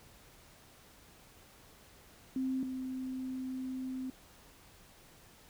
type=tone pair in turn; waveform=sine; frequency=261.6 / 259.2 Hz; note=C4 / C4; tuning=0 / -16 cents; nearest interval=unison; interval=16 cents; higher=first; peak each=-31 / -36 dBFS; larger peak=first; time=2.36-2.63 / 2.63-4.1 s; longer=second; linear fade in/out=2 ms; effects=pink hiss -59 dBFS RMS until 5.49 s